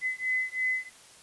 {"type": "beating tone pair", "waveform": "sine", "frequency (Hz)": [2025, 2028], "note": ["B6", "B6"], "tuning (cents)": [43, 45], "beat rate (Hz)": 3, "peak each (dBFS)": -30, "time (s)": [0.01, 0.9], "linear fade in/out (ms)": 50, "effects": ["white hiss -53 dBFS RMS until 1.22 s", "resampled to 24000 Hz"]}